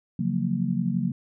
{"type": "chord", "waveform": "sine", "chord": "Gb major seventh", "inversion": "second", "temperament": "just", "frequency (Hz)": [138.75, 173.43, 185, 231.2], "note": ["Db3", "F3", "Gb3", "Bb3"], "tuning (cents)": [2, -12, 0, -14], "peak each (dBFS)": [-30, -29, -27, -28], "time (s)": [0.19, 1.12], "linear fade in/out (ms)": 5, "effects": []}